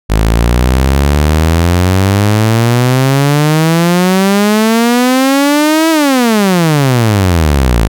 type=exponential two-way sweep; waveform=sawtooth; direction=up then down; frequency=52.2 to 327.6 to 52.2 Hz; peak=-3 dBFS; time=0.09-7.88 s; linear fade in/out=20 ms; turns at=5.9 s; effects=none